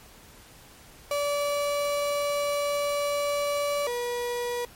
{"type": "tone pair in turn", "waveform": "35% pulse", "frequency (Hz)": [577, 483.1], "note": ["D5", "B4"], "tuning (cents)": [-31, -38], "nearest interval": "minor third", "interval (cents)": 307, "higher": "first", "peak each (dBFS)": [-23, -26], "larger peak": "first", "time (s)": [[1.11, 3.87], [3.87, 4.65]], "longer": "first", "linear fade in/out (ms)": 2, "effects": ["pink hiss -51 dBFS RMS until 4.75 s", "MP3 64 kbps"]}